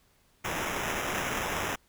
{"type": "noise with sample-and-hold", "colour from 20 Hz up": "blue", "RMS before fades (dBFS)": -32, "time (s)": [0.44, 1.76], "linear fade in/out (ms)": 10, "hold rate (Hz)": 4410, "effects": ["pink hiss -66 dBFS RMS until 1.88 s"]}